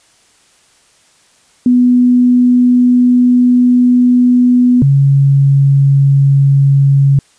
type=tone pair in turn; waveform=sine; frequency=247.1 / 138.68 Hz; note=B3 / C#3; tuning=+1 / +1 cents; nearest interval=minor seventh; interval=1000 cents; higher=first; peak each=-5 dBFS; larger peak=neither; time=1.66-4.82 / 4.82-7.19 s; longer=first; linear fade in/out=2 ms; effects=white hiss -50 dBFS RMS until 7.38 s + resampled to 22050 Hz